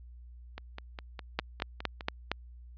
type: two click trains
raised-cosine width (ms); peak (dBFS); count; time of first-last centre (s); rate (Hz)
0.3; -13 / -24; 5 / 8; 1.39-2.316 / 0.58-2.009; 4.32 / 4.9
effects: added 60 Hz sine -47 dBFS peak until 2.77 s + resampled to 11025 Hz